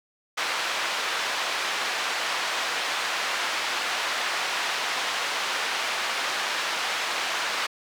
pink band-pass noise, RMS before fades -28 dBFS, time 0.37-7.67 s, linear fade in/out 10 ms, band 910 to 4500 Hz, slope 12 dB/octave, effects none

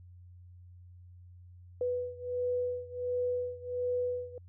sine beating tone pair, 493.9 / 495.3 Hz, B4 / B4, 0 / +5 cents, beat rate 1.4 Hz, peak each -33 / -35 dBFS, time 1.81-4.38 s, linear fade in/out 2 ms, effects added 89 Hz sine -50 dBFS peak until 4.48 s

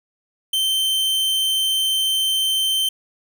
45% pulse tone, 3107 Hz, G7, 16 cents flat, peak -17 dBFS, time 0.53-2.89 s, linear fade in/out 5 ms, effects none

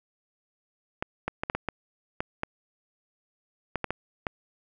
clicks, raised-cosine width 0.5 ms, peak -13 dBFS, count 12, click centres 1.025 / 1.28 / 1.435 / 1.499 / 1.55 / 1.687 / 2.205 / 2.434 / 3.757 / 3.843 / 3.906 / 4.268 s, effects none

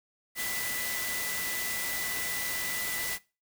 sine tone in noise, 1987 Hz, B6, 10 cents sharp, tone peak -35 dBFS, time 0.35-3.19 s, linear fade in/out 50 ms, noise white, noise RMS -34 dBFS, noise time 0.35-3.19 s, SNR -4 dB, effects noise-tail reverb RT60 0.3 s tail -21 dB re dry

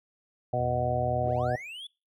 harmonic tone, 123.47 Hz, B2, in tune, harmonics 1 / 2 / 3 / 4 / 5 / 6, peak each -31 / -39 / -39 / -35 / -29 / -30 dBFS, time 0.53-1.56 s, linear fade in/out 5 ms
sine tone with pitch glide, 83.8 to 87.06 Hz, E2 to F2, +29 to -5 cents, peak -37 dBFS, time 0.59-1.52 s, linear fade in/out 5 ms, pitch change +66 cents, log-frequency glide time 0.89-1.38 s
triangle linear sweep, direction up, 103.83 to 3500 Hz, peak -37 dBFS, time 1.23-1.87 s, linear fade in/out 5 ms
effects noise-tail reverb RT60 0.3 s tail -25 dB re dry

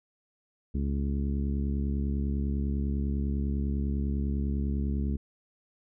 harmonic tone, 70 Hz, C#2, 18 cents sharp, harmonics 1 / 2 / 3 / 4 / 5 / 6, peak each -28 / -36 / -33 / -39 / -44 / -47 dBFS, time 0.74-5.17 s, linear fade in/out 10 ms, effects none

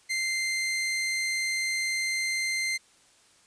sawtooth tone, 2086 Hz, C7, 6 cents flat, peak -23 dBFS, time 0.09-2.78 s, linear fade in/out 20 ms, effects white hiss -60 dBFS RMS until 3.46 s + resampled to 22050 Hz

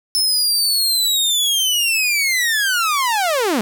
sawtooth linear sweep, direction down, 5274 to 195.4 Hz, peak -12 dBFS, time 0.15-3.61 s, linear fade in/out 0 ms, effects none

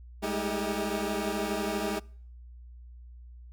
20% pulse tone cluster, 202.5 / 214.8 / 318.8 / 396.5 Hz, G#3 / A3 / D#4 / G4, -43 / -41 / +42 / +20 cents, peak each -30 dBFS, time 0.22-2 s, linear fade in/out 20 ms, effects noise-tail reverb RT60 0.6 s tail -26 dB re dry + added 60 Hz sine -45 dBFS peak until 3.52 s

